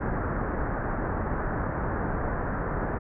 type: low-pass noise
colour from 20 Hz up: pink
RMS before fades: -29 dBFS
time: 0-2.99 s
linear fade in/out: 20 ms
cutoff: 1700 Hz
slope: 48 dB/octave
effects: none